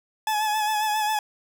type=tone with vibrato; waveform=40% pulse; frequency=854 Hz; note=G#5; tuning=48 cents sharp; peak=-21 dBFS; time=0.27-1.19 s; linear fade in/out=2 ms; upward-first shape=sine; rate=7.4 Hz; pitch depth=35 cents each way; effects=none